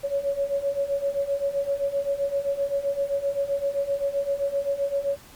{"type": "beating tone pair", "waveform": "sine", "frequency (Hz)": [554.4, 562.1], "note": ["C#5", "C#5"], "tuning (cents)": [0, 24], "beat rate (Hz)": 7.7, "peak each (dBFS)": [-28, -25], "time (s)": [0.03, 5.17], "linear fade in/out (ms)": 20, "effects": ["pink hiss -49 dBFS RMS until 5.35 s", "Opus 48 kbps"]}